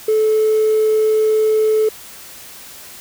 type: tone with hard clipping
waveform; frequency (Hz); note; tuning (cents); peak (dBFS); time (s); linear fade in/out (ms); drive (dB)
sine; 434.1; A4; -23; -12; 0.08-1.89; 5; 1
effects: white hiss -37 dBFS RMS until 3 s